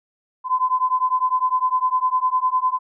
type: beating tone pair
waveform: sine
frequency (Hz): 1015 / 1024.9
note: B5 / C6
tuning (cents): +47 / -36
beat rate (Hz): 9.9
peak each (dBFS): -20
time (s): 0.44-2.79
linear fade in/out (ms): 50
effects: none